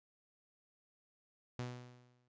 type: tone with exponential decay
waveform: sawtooth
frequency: 123.47 Hz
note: B2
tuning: in tune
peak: -34 dBFS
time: 1.59-2.28 s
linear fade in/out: 0 ms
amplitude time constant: 150 ms
effects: resampled to 16000 Hz